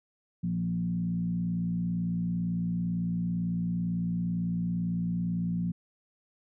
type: tone with frequency modulation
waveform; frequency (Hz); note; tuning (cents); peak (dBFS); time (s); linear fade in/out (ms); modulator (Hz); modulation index
sine; 174.61; F3; 0; -27; 0.43-5.72; 10; 57.9; 0.71
effects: none